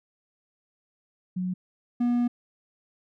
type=tone pair in turn; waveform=sine / triangle; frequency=182.8 / 241.6 Hz; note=F#3 / B3; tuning=-21 / -38 cents; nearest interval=perfect fourth; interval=483 cents; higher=second; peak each=-26 / -19 dBFS; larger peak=second; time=1.36-1.54 / 2-2.28 s; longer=second; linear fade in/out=10 ms; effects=none